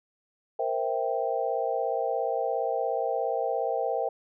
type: chord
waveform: sine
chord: C dominant seventh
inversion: third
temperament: equal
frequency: 466.2 / 523.3 / 659.3 / 784 Hz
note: Bb4 / C5 / E5 / G5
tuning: 0 / 0 / 0 / 0 cents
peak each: -31 dBFS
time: 0.59-4.09 s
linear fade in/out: 5 ms
effects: none